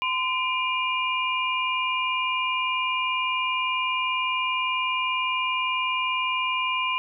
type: tone cluster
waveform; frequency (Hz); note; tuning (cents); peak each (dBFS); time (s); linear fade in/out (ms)
sine; 1025 / 2395 / 2838; C6 / D7 / F7; -36 / +33 / +27; -26 / -27 / -30; 0.02-6.98; 0
effects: none